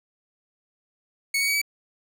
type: tone with pitch steps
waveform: sawtooth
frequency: 2217 / 2240 / 2264 / 2287 Hz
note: C#7 / C#7 / C#7 / D7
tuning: 0 / +18 / +36 / -47 cents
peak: -18 dBFS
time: 1.34-1.616 s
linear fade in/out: 5 ms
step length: 69 ms
effects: none